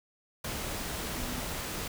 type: tone in noise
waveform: sine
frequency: 246.9 Hz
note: B3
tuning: in tune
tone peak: -41 dBFS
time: 1.17-1.39 s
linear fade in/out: 5 ms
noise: pink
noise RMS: -36 dBFS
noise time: 0.44-1.88 s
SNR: -8 dB
effects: none